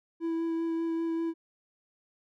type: tone with vibrato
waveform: triangle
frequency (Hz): 330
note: E4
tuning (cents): +2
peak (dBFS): -26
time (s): 0.2-1.34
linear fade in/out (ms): 50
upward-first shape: sine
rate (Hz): 5.1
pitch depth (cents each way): 11
effects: none